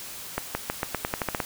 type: accelerating click train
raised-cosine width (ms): 0.5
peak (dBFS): -10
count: 11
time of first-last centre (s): 0.38-1.402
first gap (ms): 170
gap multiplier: 0.88
effects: white hiss -39 dBFS RMS until 1.45 s